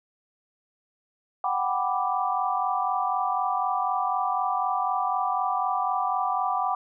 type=chord; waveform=sine; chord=G major seventh; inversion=third; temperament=equal; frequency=740 / 784 / 987.8 / 1174.7 Hz; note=F#5 / G5 / B5 / D6; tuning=0 / 0 / 0 / 0 cents; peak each=-28 / -29 / -30 / -28 dBFS; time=1.44-6.75 s; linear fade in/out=2 ms; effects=none